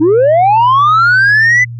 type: linear sweep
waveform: sine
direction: up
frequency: 291.4 to 2027 Hz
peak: -3 dBFS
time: 0-1.65 s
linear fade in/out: 20 ms
effects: tanh soft clip ceiling -4 dBFS + added 118 Hz sine -22 dBFS peak until 1.79 s